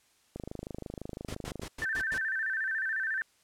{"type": "click train", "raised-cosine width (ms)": 2, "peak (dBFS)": -25, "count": 34, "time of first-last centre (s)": [0.36, 1.634], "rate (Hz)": 25.9}
{"type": "noise bursts", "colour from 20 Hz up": "pink", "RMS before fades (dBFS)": -41, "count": 6, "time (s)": [1.28, 2.183], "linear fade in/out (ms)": 5, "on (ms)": 68, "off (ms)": 99}
{"type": "tone with vibrato", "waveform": "sine", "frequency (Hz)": 1661.2, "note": "G#6", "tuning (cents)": 0, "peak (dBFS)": -29, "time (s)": [1.82, 3.22], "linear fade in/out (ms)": 0, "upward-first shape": "square", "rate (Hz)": 14, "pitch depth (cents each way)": 120}
{"effects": ["white hiss -67 dBFS RMS until 3.43 s", "low-pass 10000 Hz 12 dB/octave"]}